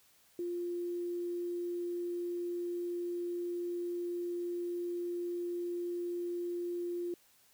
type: tone with quantisation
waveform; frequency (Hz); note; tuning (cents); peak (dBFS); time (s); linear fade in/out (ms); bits
sine; 349.2; F4; 0; -34; 0.39-7.14; 2; 10
effects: white hiss -66 dBFS RMS until 7.53 s